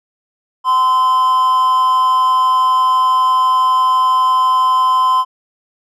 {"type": "tone with amplitude modulation", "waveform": "triangle", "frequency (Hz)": 1029, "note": "C6", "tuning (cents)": -29, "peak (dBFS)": -6, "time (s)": [0.64, 5.25], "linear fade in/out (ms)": 50, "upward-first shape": "sine", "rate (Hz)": 270, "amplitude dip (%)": 40, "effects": []}